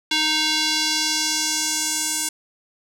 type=tone with band-pass filter sweep; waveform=square; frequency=310.5 Hz; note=D#4; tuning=3 cents flat; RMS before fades=-22 dBFS; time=0.11-2.29 s; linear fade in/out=5 ms; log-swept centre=3600 to 8300 Hz; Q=1.8; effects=none